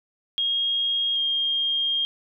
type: tone pair in turn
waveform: sine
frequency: 3259 / 3222 Hz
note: G#7 / G7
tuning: -33 / +47 cents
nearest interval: unison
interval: 20 cents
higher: first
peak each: -21 / -21 dBFS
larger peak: neither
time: 0.38-1.16 / 1.16-2.05 s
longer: second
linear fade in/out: 0 ms
effects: none